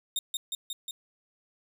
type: tone with echo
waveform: sawtooth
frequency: 3683 Hz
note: A#7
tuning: 22 cents flat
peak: -24 dBFS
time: 0.16-0.19 s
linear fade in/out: 2 ms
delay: 180 ms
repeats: 4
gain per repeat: -2 dB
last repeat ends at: 0.91 s
effects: none